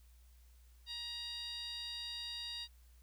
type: tone with band-pass filter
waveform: 15% pulse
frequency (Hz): 945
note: A#5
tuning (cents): +23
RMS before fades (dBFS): -44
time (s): 0.86-2.68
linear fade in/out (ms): 50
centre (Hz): 4300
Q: 7.7
effects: added 60 Hz sine -59 dBFS peak until 3.02 s + white hiss -72 dBFS RMS until 3.02 s